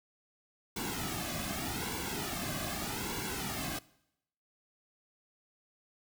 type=noise with flanger; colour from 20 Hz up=pink; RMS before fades=-37 dBFS; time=0.76-3.79 s; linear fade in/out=5 ms; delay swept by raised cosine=1.6 to 2.19 ms; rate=0.83 Hz; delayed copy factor=-0.75; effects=noise-tail reverb RT60 0.8 s tail -21 dB re dry